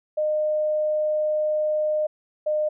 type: tone pair in turn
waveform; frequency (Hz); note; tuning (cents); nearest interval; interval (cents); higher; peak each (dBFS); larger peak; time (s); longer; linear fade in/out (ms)
sine; 611 / 608.7; D#5 / D#5; -32 / -38; unison; 6; first; -20; neither; 0.17-2.07 / 2.46-2.69; first; 10
effects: none